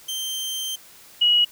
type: tone pair in turn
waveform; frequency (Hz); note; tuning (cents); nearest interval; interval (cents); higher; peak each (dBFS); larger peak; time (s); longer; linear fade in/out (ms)
sawtooth / sine; 3136 / 2909; G7 / F#7; 0 / -30; minor second; 130; first; -23 / -14; second; 0.08-0.76 / 1.21-1.45; first; 10
effects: white hiss -48 dBFS RMS until 1.51 s